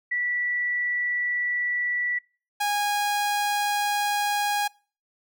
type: tone pair in turn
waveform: sine / sawtooth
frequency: 1956 / 822.4 Hz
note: B6 / G#5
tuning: -17 / -17 cents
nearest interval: octave + minor third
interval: 1500 cents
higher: first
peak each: -23 / -19 dBFS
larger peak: second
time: 0.11-2.19 / 2.6-4.68 s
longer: neither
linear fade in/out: 10 ms
effects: noise-tail reverb RT60 0.4 s tail -26 dB re dry